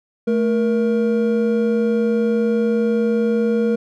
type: tone pair together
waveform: triangle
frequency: 220 / 471 Hz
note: A3 / A#4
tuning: 0 / +18 cents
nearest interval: octave + minor second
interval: 1318 cents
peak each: -16 / -16 dBFS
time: 0.27-3.76 s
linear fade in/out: 10 ms
effects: none